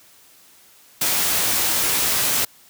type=noise with comb filter; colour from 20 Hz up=white; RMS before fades=-20 dBFS; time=1.01-2.45 s; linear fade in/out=5 ms; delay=16 ms; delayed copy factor=+0.5; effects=white hiss -51 dBFS RMS until 2.69 s + high-pass 60 Hz 12 dB/octave